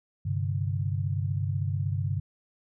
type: chord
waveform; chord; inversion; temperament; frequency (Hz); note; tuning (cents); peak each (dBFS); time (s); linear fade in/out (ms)
sine; G suspended fourth; none; equal; 98 / 130.81 / 146.83; G2 / C3 / D3; 0 / 0 / 0; -28 / -32 / -32; 0.25-2.2; 10
effects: none